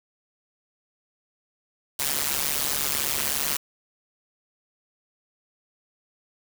white noise with amplitude modulation, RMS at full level -22 dBFS, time 1.99-3.57 s, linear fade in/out 5 ms, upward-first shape sine, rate 143 Hz, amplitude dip 100%, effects none

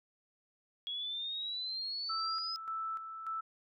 sine exponential sweep, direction up, 3322 to 5090 Hz, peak -36 dBFS, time 0.87-2.56 s, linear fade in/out 0 ms
sine tone with tremolo, 1318.5 Hz, E6, in tune, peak -35 dBFS, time 2.09-3.41 s, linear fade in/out 10 ms, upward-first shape square, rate 1.7 Hz, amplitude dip 55%
effects none

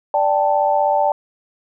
sine chord, D suspended fourth, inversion none, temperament equal, 587.3 / 784 / 880 Hz, D5 / G5 / A5, 0 / 0 / 0 cents, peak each -18 dBFS, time 0.14-1.12 s, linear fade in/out 2 ms, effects none

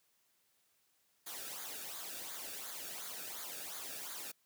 white noise with flanger, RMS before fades -45 dBFS, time 1.26-4.32 s, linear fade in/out 10 ms, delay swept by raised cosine 0.36 to 1 ms, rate 2.8 Hz, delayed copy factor -0.65, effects white hiss -75 dBFS RMS until 4.45 s + high-pass 80 Hz 12 dB/octave

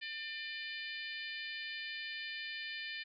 harmonic tone, 598 Hz, D5, 31 cents sharp, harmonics 3 / 4 / 5 / 6 / 7 / 8, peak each -44 / -46 / -48 / -50 / -51 / -52 dBFS, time 0.01-3.04 s, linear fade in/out 20 ms, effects none

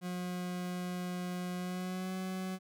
40% pulse tone with pitch glide, 179.7 to 186.9 Hz, F3 to F#3, +50 to +18 cents, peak -35 dBFS, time 0.01-2.59 s, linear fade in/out 50 ms, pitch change +68 cents, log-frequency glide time 1.58-2.13 s, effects none

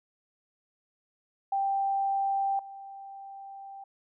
sine tone with level steps, 786 Hz, G5, 4 cents sharp, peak -25 / -41 dBFS, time 1.52-3.84 s, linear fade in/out 5 ms, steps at 2.59 s, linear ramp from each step 2 ms, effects none

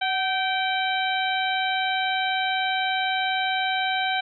harmonic tone with a mistuned harmonic, 776 Hz, G5, 18 cents flat, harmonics 1 / 2 / 3 / 4 / 5, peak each -25 / -28 / -30 / -31 / -32 dBFS, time 0.01-4.21 s, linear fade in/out 10 ms, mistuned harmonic 1, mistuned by -57 cents, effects none

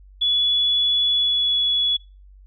sine tone with pitch glide, 3412 to 3392 Hz, G#7 to G#7, +46 to +36 cents, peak -17 dBFS, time 0.21-1.97 s, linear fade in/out 10 ms, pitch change -10 cents, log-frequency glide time 1.12-1.55 s, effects noise-tail reverb RT60 0.3 s tail -22 dB re dry + added 48 Hz sine -44 dBFS peak until 2.46 s

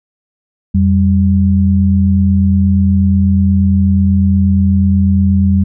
sine tone pair together, 87 / 195.3 Hz, F2 / G3, -6 / -6 cents, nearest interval octave + major second, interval 1400 cents, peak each -10 dBFS, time 0.74-5.64 s, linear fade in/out 10 ms, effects none

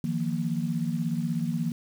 sine chord, Eb suspended second, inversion none, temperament equal with one note detuned, 158.1 / 174.61 / 233.1 Hz, Eb3 / F3 / Bb3, +28 / 0 / 0 cents, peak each -30 dBFS, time 0.04-1.72 s, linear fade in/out 2 ms, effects 8-bit

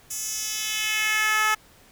10% pulse tone with high-pass filter sweep, 431.2 Hz, A4, 35 cents flat, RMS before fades -25 dBFS, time 0.1-1.55 s, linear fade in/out 10 ms, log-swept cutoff 7900 to 1100 Hz, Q 1.6, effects pink hiss -54 dBFS RMS until 1.91 s

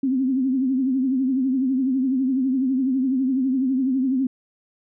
sine tone with vibrato, 261.8 Hz, C4, 1 cent sharp, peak -18 dBFS, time 0.03-4.27 s, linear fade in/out 5 ms, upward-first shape triangle, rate 12 Hz, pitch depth 100 cents each way, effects none

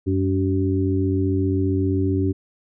harmonic tone with a mistuned harmonic, 95.2 Hz, F#2, 50 cents sharp, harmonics 1 / 2 / 3 / 4, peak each -21 / -31 / -22 / -25 dBFS, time 0.06-2.33 s, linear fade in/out 20 ms, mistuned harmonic 2, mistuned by +68 cents, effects none

